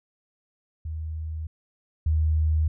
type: tone pair in turn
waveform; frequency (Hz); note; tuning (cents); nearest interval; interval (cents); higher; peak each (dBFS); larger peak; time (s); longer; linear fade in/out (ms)
sine; 79 / 78.18; D#2 / D#2; +27 / +9; unison; 18; first; -29 / -19; second; 0.85-1.47 / 2.06-2.68; neither; 5
effects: none